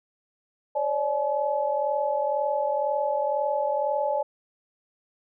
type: tone cluster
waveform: sine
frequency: 547 / 589 / 854 Hz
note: C#5 / D5 / G#5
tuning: -23 / +5 / +48 cents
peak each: -29 / -26 / -27 dBFS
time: 0.75-4.23 s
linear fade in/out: 10 ms
effects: none